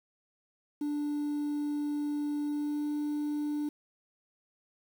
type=tone with pitch glide; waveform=sine; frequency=293.7 to 296.1 Hz; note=D4 to D4; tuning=0 to +14 cents; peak=-27 dBFS; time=0.81-3.69 s; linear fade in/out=5 ms; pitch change=+14 cents; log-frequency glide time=2.45-2.89 s; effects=tanh soft clip ceiling -29 dBFS + 9-bit